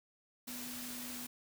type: tone in noise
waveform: sine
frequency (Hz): 245.4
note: B3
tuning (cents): -11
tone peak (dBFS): -47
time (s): 0.47-1.27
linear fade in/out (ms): 10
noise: white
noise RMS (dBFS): -45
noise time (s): 0.47-1.27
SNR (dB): -5
effects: none